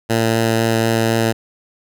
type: tone with vibrato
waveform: 10% pulse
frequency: 113.6 Hz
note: A#2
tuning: 44 cents flat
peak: -6 dBFS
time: 0.09-1.33 s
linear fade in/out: 20 ms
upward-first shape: sine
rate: 4 Hz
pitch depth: 9 cents each way
effects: none